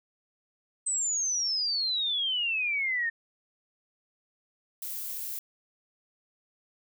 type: exponential sweep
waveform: sine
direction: down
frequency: 8200 to 1806 Hz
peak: -26 dBFS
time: 0.86-3.1 s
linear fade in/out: 10 ms
type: noise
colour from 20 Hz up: violet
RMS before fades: -36 dBFS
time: 4.82-5.39 s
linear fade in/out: 2 ms
effects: none